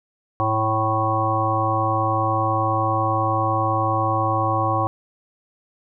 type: harmonic tone with a mistuned harmonic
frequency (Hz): 110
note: A2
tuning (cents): 0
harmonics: 1 / 3 / 5 / 7 / 9 / 10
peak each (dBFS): -24 / -28 / -27 / -24 / -27 / -23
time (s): 0.4-4.87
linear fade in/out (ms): 0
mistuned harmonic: 1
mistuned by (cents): -28
effects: none